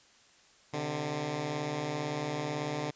10% pulse beating tone pair, 130.81 / 148.81 Hz, C3 / D3, 0 / +23 cents, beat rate 18 Hz, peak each -31 / -25 dBFS, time 0.73-2.91 s, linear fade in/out 10 ms, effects white hiss -61 dBFS RMS until 2.95 s + resampled to 16000 Hz

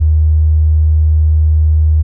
triangle tone with tanh clipping, 77.78 Hz, D#2, in tune, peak -6 dBFS, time 0-2.03 s, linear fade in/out 20 ms, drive 3 dB, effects none

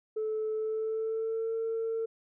sine tone with pitch glide, 434.7 to 451.6 Hz, A4 to A4, -21 to +45 cents, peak -28 dBFS, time 0.16-2.06 s, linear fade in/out 10 ms, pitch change +66 cents, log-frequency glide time 0.53-1.51 s, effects tanh soft clip ceiling -26 dBFS

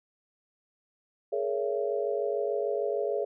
sine chord, A# half-diminished seventh, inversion third, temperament just, 419.5 / 466.2 / 559.4 / 671.3 Hz, G#4 / A#4 / C#5 / E5, +17 / 0 / +16 / +31 cents, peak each -30 / -34 / -32 / -35 dBFS, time 1.32-3.25 s, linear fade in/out 10 ms, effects none

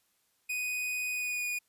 45% pulse tone with pitch glide, 2489 to 2456 Hz, D#7 to D#7, 0 to -23 cents, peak -31 dBFS, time 0.49-1.59 s, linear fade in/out 10 ms, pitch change -23 cents, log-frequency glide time 1.12-1.45 s, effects white hiss -73 dBFS RMS until 1.68 s + resampled to 32000 Hz

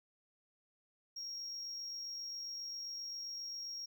triangle tone with amplitude modulation, 5588 Hz, F8, in tune, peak -38 dBFS, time 1.16-3.86 s, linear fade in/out 10 ms, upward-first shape sine, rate 47.5 Hz, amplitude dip 30%, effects tanh soft clip ceiling -36 dBFS

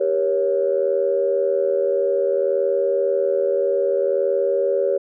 sine chord, G diminished, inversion none, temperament equal with one note detuned, 392 / 473.8 / 554.4 Hz, G4 / Bb4 / Db5, 0 / +28 / 0 cents, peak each -21 / -23 / -19 dBFS, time 0-4.98 s, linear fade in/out 10 ms, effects tanh soft clip ceiling -7 dBFS

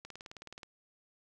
click train, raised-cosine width 0.2 ms, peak -29 dBFS, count 12, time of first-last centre 0.05-0.632 s, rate 18.9 Hz, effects none

